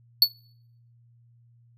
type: tone with exponential decay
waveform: square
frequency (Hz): 4435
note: C#8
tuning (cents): 0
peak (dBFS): -10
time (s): 0.22-0.31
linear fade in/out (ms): 2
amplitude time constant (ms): 19
effects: noise-tail reverb RT60 0.7 s tail -26 dB re dry + added 118 Hz sine -55 dBFS peak until 1.77 s